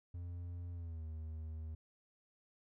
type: tone with pitch glide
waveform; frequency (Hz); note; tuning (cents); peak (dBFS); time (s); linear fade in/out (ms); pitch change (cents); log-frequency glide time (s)
triangle; 87.31 to 79.14; F2 to D#2; 0 to +30; -40; 0.14-1.75; 5; -170; 0.72-1.04
effects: none